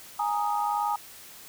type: chord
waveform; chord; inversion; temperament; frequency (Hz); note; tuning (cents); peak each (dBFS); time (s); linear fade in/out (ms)
sine; Ab suspended second; none; equal; 830.6 / 932.3 / 1244.5; Ab5 / Bb5 / Eb6; 0 / 0 / 0; -27 / -30 / -31; 0.19-0.96; 5
effects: white hiss -47 dBFS RMS until 1.48 s